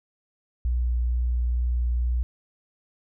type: tone with vibrato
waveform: sine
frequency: 60.4 Hz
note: B1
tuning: 38 cents flat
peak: -21 dBFS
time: 0.65-2.23 s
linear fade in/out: 0 ms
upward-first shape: triangle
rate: 2.2 Hz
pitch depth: 13 cents each way
effects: none